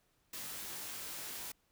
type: noise with comb filter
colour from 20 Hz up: white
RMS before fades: -44 dBFS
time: 0.33-1.52 s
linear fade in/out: 5 ms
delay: 20 ms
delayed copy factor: +0.5
effects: pink hiss -75 dBFS RMS until 1.71 s